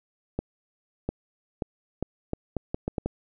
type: accelerating click train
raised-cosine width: 2 ms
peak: -14 dBFS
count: 10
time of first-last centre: 0.39-3.06 s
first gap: 700 ms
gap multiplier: 0.76
effects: none